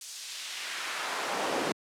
brown noise with high-pass filter sweep, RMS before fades -34 dBFS, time 0.01-1.72 s, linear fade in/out 2 ms, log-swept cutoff 6600 to 370 Hz, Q 0.95, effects high-pass 150 Hz 12 dB/octave + low-pass 10000 Hz 12 dB/octave

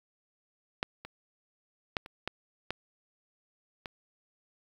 clicks, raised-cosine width 0.3 ms, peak -13 / -26 / -13 / -29 / -16 / -16 / -22 dBFS, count 7, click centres 0.829 / 1.05 / 1.968 / 2.061 / 2.276 / 2.706 / 3.858 s, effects 8-bit

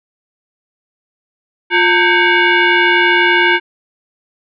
sine tone with frequency modulation, 351.9 Hz, F4, 13 cents sharp, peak -8 dBFS, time 1.7-3.6 s, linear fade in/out 50 ms, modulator 632 Hz, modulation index 3.8, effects none

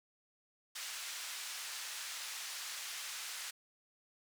white band-pass noise, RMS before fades -44 dBFS, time 0.75-3.51 s, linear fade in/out 10 ms, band 1200 to 7300 Hz, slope 12 dB/octave, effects none

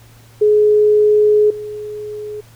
sine tone with level steps, 421.6 Hz, G#4, 26 cents sharp, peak -8 / -24 dBFS, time 0.41-2.41 s, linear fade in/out 10 ms, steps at 1.5 s, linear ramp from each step 5 ms, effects added 114 Hz sine -43 dBFS peak until 2.55 s + pink hiss -48 dBFS RMS until 2.55 s

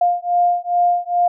sine beating tone pair, 703 / 705.4 Hz, F5 / F5, +11 / +17 cents, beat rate 2.4 Hz, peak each -17 dBFS, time 0.01-1.28 s, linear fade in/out 5 ms, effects none

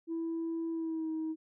sine tone with pitch glide, 329.6 to 317.5 Hz, E4 to D#4, 0 to +35 cents, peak -31 dBFS, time 0.07-1.36 s, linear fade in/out 50 ms, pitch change -65 cents, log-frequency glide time 0.71-1.1 s, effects tanh soft clip ceiling -30 dBFS

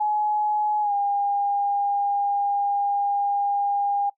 sine tone with pitch glide, 843 to 807.7 Hz, G#5 to G#5, +26 to -48 cents, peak -20 dBFS, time 0-4.1 s, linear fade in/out 10 ms, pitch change -74 cents, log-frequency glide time 0.81-0.93 s, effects noise-tail reverb RT60 0.1 s tail -20 dB re dry

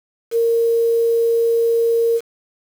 sine tone with quantisation, 462.4 Hz, A#4, 14 cents flat, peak -13 dBFS, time 0.31-2.21 s, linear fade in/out 50 ms, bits 6, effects none

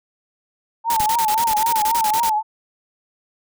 sine tone with vibrato, 890 Hz, A5, 20 cents sharp, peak -16 dBFS, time 0.84-2.43 s, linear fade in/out 50 ms, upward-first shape triangle, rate 3.8 Hz, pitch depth 110 cents each way
white noise bursts, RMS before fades -25 dBFS, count 15, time 0.9-2.296 s, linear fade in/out 2 ms, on 66 ms, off 29 ms
clicks, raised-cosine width 5 ms, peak -21 / -30 dBFS, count 2, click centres 1.004 / 1.513 s
effects none

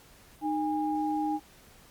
sine tone pair together, 307.1 / 817 Hz, D#4 / G#5, -23 / -29 cents, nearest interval octave + perfect fourth, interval 1694 cents, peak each -29 / -30 dBFS, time 0.41-1.4 s, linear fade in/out 50 ms, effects pink hiss -56 dBFS RMS until 1.9 s + Opus 48 kbps

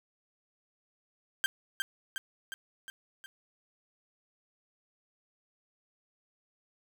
30% pulse tone with echo, 1577 Hz, G6, 10 cents sharp, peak -23 dBFS, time 1.44-1.46 s, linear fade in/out 0 ms, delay 360 ms, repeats 5, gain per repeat -4 dB, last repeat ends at 3.26 s, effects none

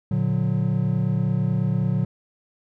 triangle chord, Bb augmented, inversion none, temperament just, 116.54 / 145.68 / 182.1 Hz, Bb2 / D3 / F#3, 0 / -14 / -27 cents, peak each -22 dBFS, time 0.11-2.05 s, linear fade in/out 5 ms, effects none

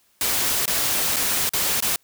white noise with dropouts, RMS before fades -22 dBFS, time 0.21-1.96 s, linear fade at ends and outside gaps 1 ms, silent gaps 0.656-0.678 / 1.161-1.166 / 1.492-1.535 / 1.804-1.824 s, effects white hiss -62 dBFS RMS until 2.03 s

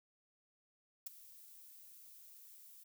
violet noise with ADSR envelope, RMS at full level -41 dBFS, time 1.06-2.84 s, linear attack 8 ms, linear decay 14 ms, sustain -17 dB, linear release 13 ms, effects none

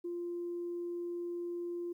sine tone, 347.4 Hz, F4, 9 cents flat, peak -35 dBFS, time 0.04-1.93 s, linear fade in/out 10 ms, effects tanh soft clip ceiling -31 dBFS + 12-bit

